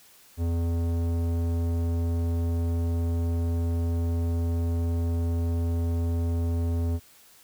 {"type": "tone with low-pass filter", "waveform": "square", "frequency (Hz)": 84.3, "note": "E2", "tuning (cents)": 39, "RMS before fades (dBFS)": -26, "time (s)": [0.37, 7], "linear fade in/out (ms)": 50, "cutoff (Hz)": 520, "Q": 0.65, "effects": ["white hiss -55 dBFS RMS until 7.43 s"]}